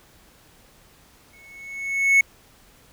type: tone with exponential growth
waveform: triangle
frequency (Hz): 2203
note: C#7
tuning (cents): -11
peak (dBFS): -9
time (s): 1.33-2.21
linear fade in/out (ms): 5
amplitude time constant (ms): 190
effects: pink hiss -54 dBFS RMS until 2.92 s